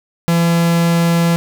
45% pulse tone, 168.9 Hz, E3, 42 cents sharp, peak -11 dBFS, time 0.28-1.36 s, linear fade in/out 0 ms, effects none

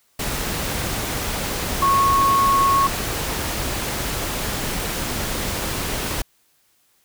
sine tone in noise, 1100 Hz, C#6, 14 cents flat, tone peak -14 dBFS, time 1.82-2.87 s, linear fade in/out 5 ms, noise pink, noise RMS -25 dBFS, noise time 0.19-6.22 s, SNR +8 dB, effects white hiss -62 dBFS RMS until 7.04 s

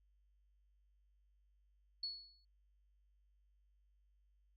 sine tone with exponential decay, 4391 Hz, C#8, 17 cents flat, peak -37 dBFS, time 2.03-2.45 s, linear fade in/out 5 ms, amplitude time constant 91 ms, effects added 50 Hz sine -70 dBFS peak until 4.56 s

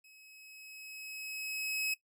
sawtooth tone with level ramp, 2560 Hz, D#7, 49 cents sharp, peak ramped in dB -55 to -28 dBFS, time 0.04-1.94 s, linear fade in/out 5 ms, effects noise-tail reverb RT60 0.1 s tail -17 dB re dry

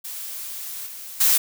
blue noise with level steps, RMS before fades -33 / -37 / -17 dBFS, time 0.04-1.38 s, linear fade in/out 10 ms, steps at 0.86 / 1.2 s, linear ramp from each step 10 ms, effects none

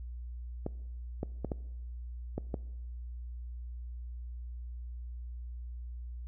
clicks, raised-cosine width 2 ms, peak -20 dBFS, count 6, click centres 0.664 / 1.231 / 1.447 / 1.518 / 2.38 / 2.542 s, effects noise-tail reverb RT60 1.0 s tail -21 dB re dry + added 60 Hz sine -39 dBFS peak until 6.27 s

